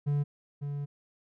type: tone pair in turn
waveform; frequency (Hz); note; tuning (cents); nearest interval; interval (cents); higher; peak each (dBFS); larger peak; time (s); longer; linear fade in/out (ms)
triangle; 144.5 / 143.34; D3 / D3; -28 / -42; unison; 14; first; -23 / -30; first; 0.06-0.24 / 0.61-0.86; second; 20
effects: none